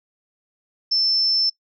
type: tone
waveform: sine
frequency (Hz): 5310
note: E8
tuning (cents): +12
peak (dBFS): -16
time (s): 0.91-1.5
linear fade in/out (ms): 10
effects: noise-tail reverb RT60 0.1 s tail -24 dB re dry